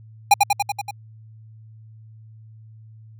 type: tone with echo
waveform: square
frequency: 811 Hz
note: G#5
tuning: 41 cents flat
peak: -9 dBFS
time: 0.31-0.34 s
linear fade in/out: 5 ms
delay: 95 ms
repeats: 6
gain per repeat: -3 dB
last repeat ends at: 0.91 s
effects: added 110 Hz sine -42 dBFS peak until 3.19 s